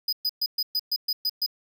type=tone bursts; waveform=square; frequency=4978 Hz; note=D#8; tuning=in tune; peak=-23 dBFS; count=9; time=0.08-1.463 s; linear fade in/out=5 ms; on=47 ms; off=120 ms; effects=none